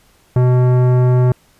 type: tone with tanh clipping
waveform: sine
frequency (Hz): 125.3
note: B2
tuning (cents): +25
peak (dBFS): -11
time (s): 0.36-1.32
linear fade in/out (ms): 2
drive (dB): 16
effects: pink hiss -53 dBFS RMS until 1.59 s + resampled to 32000 Hz